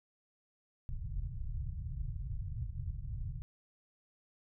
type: low-pass noise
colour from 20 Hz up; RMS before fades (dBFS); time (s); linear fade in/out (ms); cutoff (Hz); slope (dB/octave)
pink; -39; 0.89-3.42; 0; 140; 48
effects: none